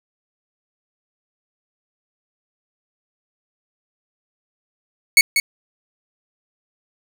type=tone with echo; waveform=sawtooth; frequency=2217 Hz; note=C#7; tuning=in tune; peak=-3 dBFS; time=5.17-5.21 s; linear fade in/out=2 ms; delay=190 ms; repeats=1; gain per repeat=-8 dB; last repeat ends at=5.4 s; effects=none